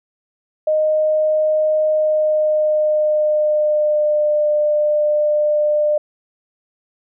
sine tone with pitch glide, 618 to 599.4 Hz, D#5 to D5, -12 to +35 cents, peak -13 dBFS, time 0.67-5.98 s, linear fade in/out 5 ms, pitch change -53 cents, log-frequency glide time 1.88-4.31 s, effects none

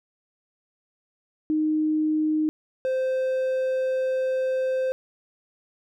sine / triangle tone pair in turn, 309.2 / 520 Hz, D#4 / C5, -11 / -11 cents, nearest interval major sixth, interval 900 cents, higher second, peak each -20 dBFS, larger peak neither, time 1.5-2.49 / 2.85-4.92 s, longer second, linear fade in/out 0 ms, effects none

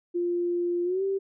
sine tone with pitch glide, 349.2 to 389.7 Hz, F4 to G4, 0 to -10 cents, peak -24 dBFS, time 0.14-1.19 s, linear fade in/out 20 ms, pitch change +190 cents, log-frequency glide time 0.84-1.03 s, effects none

